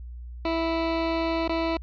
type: tone with dropouts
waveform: 20% pulse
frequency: 329 Hz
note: E4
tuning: 3 cents flat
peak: -19 dBFS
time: 0.45-1.77 s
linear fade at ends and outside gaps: 2 ms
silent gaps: 1.478-1.493 s
effects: added 60 Hz sine -36 dBFS peak until 1.82 s + resampled to 11025 Hz